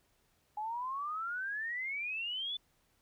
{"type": "exponential sweep", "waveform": "sine", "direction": "up", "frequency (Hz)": [830.6, 3520], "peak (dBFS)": -35, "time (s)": [0.57, 2.57], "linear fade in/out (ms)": 5, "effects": ["pink hiss -73 dBFS RMS until 3.01 s"]}